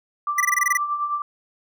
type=tone with tremolo; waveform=sine; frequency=1174.7 Hz; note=D6; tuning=in tune; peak=-19 dBFS; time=0.27-1.22 s; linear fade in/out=2 ms; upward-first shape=triangle; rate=9.5 Hz; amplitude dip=65%
type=tone bursts; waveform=square; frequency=1973 Hz; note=B6; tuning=2 cents flat; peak=-17 dBFS; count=9; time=0.38-0.773 s; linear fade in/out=5 ms; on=25 ms; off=21 ms
effects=none